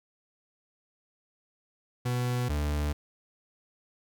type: tone pair in turn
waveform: 40% pulse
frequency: 123.47 / 73.82 Hz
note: B2 / D2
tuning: 0 / +9 cents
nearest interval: major sixth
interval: 891 cents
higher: first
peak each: -26 dBFS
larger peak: neither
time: 2.05-2.49 / 2.49-2.93 s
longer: neither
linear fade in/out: 10 ms
effects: none